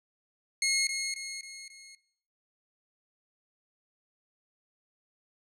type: tone with echo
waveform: 15% pulse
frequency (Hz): 2160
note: C#7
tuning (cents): -45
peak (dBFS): -19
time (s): 0.62-0.87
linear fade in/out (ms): 2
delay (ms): 270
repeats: 4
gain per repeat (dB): -6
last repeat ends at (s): 1.95
effects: noise-tail reverb RT60 0.6 s tail -18 dB re dry + low-pass 11000 Hz 12 dB/octave